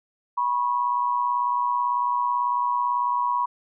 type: tone pair together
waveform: sine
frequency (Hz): 975 / 1093.1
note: B5 / C#6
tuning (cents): -23 / -25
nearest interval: major second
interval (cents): 198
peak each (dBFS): -22 / -26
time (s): 0.37-3.46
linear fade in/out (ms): 10
effects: none